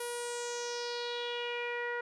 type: tone with low-pass filter sweep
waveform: sawtooth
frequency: 480 Hz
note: B4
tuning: 49 cents flat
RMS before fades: -37 dBFS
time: 0-2.01 s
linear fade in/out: 5 ms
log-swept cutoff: 11000 to 1700 Hz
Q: 4
effects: none